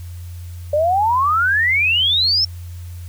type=exponential sweep; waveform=sine; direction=up; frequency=575 to 5430 Hz; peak=-13 dBFS; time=0.73-2.45 s; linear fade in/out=5 ms; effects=added 87 Hz sine -29 dBFS peak until 3.08 s + white hiss -48 dBFS RMS until 3.08 s